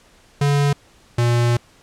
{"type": "tone pair in turn", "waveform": "square", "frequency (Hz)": [143, 119.4], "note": ["D3", "A#2"], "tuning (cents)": [-46, 42], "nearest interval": "minor third", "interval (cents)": 312, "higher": "first", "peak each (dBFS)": -15, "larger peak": "neither", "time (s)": [[0.41, 0.73], [1.18, 1.57]], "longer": "second", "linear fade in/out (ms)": 5, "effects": ["pink hiss -52 dBFS RMS until 1.82 s", "low-pass 9000 Hz 12 dB/octave"]}